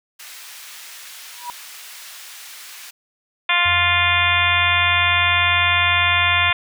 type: high-pass noise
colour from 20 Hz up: pink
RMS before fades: -38 dBFS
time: 0.19-2.91 s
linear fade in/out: 10 ms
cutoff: 1800 Hz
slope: 12 dB/octave
type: tone with exponential growth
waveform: sine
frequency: 969 Hz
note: B5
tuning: 33 cents flat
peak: -23 dBFS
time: 1.31-1.5 s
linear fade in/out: 0 ms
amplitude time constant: 41 ms
type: harmonic tone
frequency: 350 Hz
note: F4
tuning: 4 cents sharp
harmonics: 2 / 3 / 4 / 5 / 6 / 7 / 8 / 9 / 10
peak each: -27 / -22 / -25 / -23 / -21 / -20 / -26 / -30 / -23 dBFS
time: 3.49-6.53 s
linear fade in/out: 5 ms
type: tone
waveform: sine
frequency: 88.9 Hz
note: F2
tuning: 31 cents sharp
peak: -27 dBFS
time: 3.65-6.51 s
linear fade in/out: 10 ms
effects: none